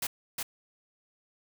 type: noise with echo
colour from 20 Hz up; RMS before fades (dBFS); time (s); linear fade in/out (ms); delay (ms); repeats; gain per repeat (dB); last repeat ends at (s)
white; -32; 0.02-0.07; 5; 360; 1; -2; 0.43
effects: none